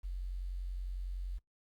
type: tone with quantisation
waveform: sine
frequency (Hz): 45.38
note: F#1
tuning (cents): -33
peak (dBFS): -36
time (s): 0.03-1.39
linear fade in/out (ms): 20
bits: 11
effects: noise-tail reverb RT60 0.1 s tail -24 dB re dry + Opus 48 kbps